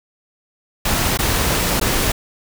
pink noise with dropouts, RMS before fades -18 dBFS, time 0.85-2.12 s, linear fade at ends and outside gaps 5 ms, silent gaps 1.174-1.189 / 1.799-1.812 s, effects none

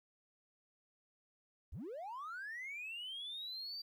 triangle linear sweep, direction up, 39 to 4699 Hz, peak -40 dBFS, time 1.72-3.82 s, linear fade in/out 10 ms, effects tanh soft clip ceiling -39 dBFS + 13-bit

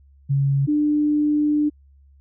sine tone pair in turn, 138.59 / 297.8 Hz, C#3 / D4, 0 / +24 cents, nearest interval octave + minor second, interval 1324 cents, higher second, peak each -16 dBFS, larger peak neither, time 0.29-0.67 / 0.67-1.7 s, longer second, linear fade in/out 20 ms, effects added 69 Hz sine -49 dBFS peak until 2.2 s

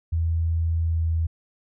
sine tone with pitch glide, 82.41 to 81.79 Hz, E2 to E2, 0 to -13 cents, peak -20 dBFS, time 0.12-1.27 s, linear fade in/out 10 ms, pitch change -13 cents, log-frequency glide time 0.84-1.04 s, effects none

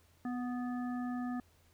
harmonic tone with a mistuned harmonic, 247.6 Hz, B3, 5 cents sharp, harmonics 1 / 3 / 5 / 7, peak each -35 / -45 / -49 / -52 dBFS, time 0.25-1.4 s, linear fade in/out 2 ms, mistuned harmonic 3, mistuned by -20 cents, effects added 84 Hz sine -67 dBFS peak until 1.73 s + pink hiss -69 dBFS RMS until 1.73 s

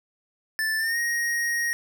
square tone with pitch glide, 1760 to 1875.5 Hz, A6 to A#6, 0 to +10 cents, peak -24 dBFS, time 0.59-1.73 s, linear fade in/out 0 ms, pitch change +110 cents, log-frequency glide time 0.78-0.98 s, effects none

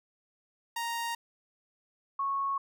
sawtooth / sine tone pair in turn, 932.3 / 1102.1 Hz, A#5 / C#6, 0 / -10 cents, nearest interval minor third, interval 290 cents, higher second, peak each -28 dBFS, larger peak neither, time 0.76-1.15 / 2.19-2.58 s, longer neither, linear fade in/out 5 ms, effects none

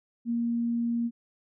sine tone, 234.7 Hz, A#3, 12 cents sharp, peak -25 dBFS, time 0.25-1.11 s, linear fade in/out 50 ms, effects none

